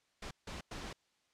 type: noise bursts at uneven times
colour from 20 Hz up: pink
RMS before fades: -44 dBFS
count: 3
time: 0.22-0.31 / 0.47-0.61 / 0.71-0.93 s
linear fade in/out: 5 ms
effects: white hiss -75 dBFS RMS until 1.33 s + low-pass 6000 Hz 12 dB/octave